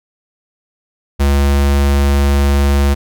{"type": "tone", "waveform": "square", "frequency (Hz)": 70.2, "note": "C#2", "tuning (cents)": 22, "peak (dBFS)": -10, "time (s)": [1.19, 2.95], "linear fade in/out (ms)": 20, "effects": []}